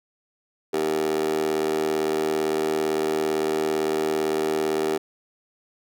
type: tone with high-pass filter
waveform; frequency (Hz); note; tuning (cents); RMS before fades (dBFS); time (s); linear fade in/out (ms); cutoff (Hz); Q
15% pulse; 77.78; D#2; 0; -24; 0.73-4.98; 10; 420; 7.6
effects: none